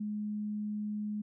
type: tone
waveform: sine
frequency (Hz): 210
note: G#3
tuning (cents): +19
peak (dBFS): -33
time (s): 0-1.22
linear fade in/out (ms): 10
effects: none